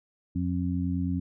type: harmonic tone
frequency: 89 Hz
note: F2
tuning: 33 cents sharp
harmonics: 1 / 2 / 3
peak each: -30 / -30 / -30 dBFS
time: 0.35-1.2 s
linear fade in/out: 10 ms
effects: none